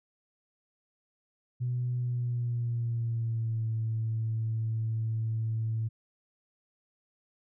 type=tone with pitch glide; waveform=sine; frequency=123.3 to 111.77 Hz; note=B2 to A2; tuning=-2 to +28 cents; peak=-27 dBFS; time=1.6-5.89 s; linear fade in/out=20 ms; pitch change=-170 cents; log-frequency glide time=1.97-3.68 s; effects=tanh soft clip ceiling -23 dBFS